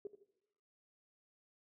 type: tone with echo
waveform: sine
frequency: 404.7 Hz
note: G#4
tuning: 45 cents flat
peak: -40 dBFS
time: 0.05-0.07 s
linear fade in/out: 2 ms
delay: 81 ms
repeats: 2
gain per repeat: -13 dB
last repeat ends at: 0.232 s
effects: noise-tail reverb RT60 0.9 s tail -17 dB re dry